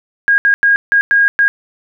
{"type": "tone bursts at uneven times", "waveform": "sine", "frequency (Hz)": 1631, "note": "G#6", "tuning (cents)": -32, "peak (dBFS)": -7, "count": 6, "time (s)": [[0.28, 0.38], [0.45, 0.54], [0.63, 0.76], [0.92, 1.01], [1.11, 1.28], [1.39, 1.48]], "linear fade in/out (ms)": 0, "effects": []}